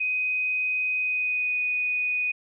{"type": "tone with pitch glide", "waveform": "sine", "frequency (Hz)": [2506, 2483], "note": ["D#7", "D#7"], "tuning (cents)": [12, -4], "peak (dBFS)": -23, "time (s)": [0, 2.32], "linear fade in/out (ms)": 10, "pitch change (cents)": -16, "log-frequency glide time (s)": [0.97, 1.59], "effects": []}